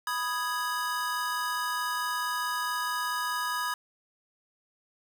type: chord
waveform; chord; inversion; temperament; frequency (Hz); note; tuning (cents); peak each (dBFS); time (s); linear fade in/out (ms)
square; G# minor; first; equal; 987.8 / 1244.5 / 1661.2; B5 / D#6 / G#6; 0 / 0 / 0; -34; 0.07-3.74; 2
effects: none